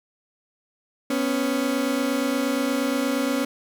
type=tone pair together; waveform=30% pulse; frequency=248.2 / 276.7 Hz; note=B3 / C#4; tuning=+9 / -3 cents; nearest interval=major second; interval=188 cents; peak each=-23 / -21 dBFS; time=1.1-3.45 s; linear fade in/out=5 ms; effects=none